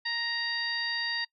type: harmonic tone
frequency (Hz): 935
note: A#5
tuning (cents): +5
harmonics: 1 / 2 / 3 / 4 / 5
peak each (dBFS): -42 / -32 / -41 / -38 / -34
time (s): 0.05-1.25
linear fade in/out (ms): 10
effects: noise-tail reverb RT60 0.1 s tail -24 dB re dry